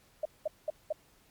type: tone bursts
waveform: sine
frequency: 616 Hz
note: D#5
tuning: 17 cents flat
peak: -28 dBFS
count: 4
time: 0.23-0.926 s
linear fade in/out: 5 ms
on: 24 ms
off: 200 ms
effects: pink hiss -64 dBFS RMS until 1.3 s + MP3 96 kbps